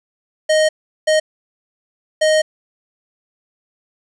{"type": "tone bursts at uneven times", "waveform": "square", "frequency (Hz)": 622.3, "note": "D#5", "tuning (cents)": 0, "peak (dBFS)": -12, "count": 3, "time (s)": [[0.49, 0.69], [1.07, 1.2], [2.21, 2.42]], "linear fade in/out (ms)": 10, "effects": ["resampled to 22050 Hz", "8-bit"]}